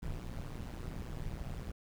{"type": "noise with amplitude modulation", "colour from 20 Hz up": "brown", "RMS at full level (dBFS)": -37, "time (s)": [0.02, 1.72], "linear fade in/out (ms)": 10, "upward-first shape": "sine", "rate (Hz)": 120, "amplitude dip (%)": 95, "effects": []}